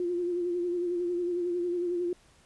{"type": "tone with vibrato", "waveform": "sine", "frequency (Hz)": 351.3, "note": "F4", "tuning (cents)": 10, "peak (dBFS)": -27, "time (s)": [0, 2.13], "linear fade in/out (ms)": 2, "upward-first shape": "sine", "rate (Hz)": 11, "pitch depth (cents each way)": 39, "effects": ["pink hiss -61 dBFS RMS until 2.45 s", "resampled to 24000 Hz"]}